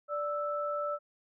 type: tone pair together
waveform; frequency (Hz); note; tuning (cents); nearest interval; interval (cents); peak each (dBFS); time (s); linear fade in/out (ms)
sine; 586.4 / 1318.5; D5 / E6; -3 / 0; octave + major second; 1403; -33 / -34; 0.08-0.99; 50
effects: none